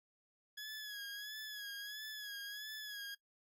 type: tone with vibrato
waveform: 20% pulse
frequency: 1680 Hz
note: G#6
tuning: 19 cents sharp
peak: -39 dBFS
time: 0.57-3.15 s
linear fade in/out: 10 ms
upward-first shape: sine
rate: 1.5 Hz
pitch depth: 58 cents each way
effects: noise-tail reverb RT60 0.1 s tail -18 dB re dry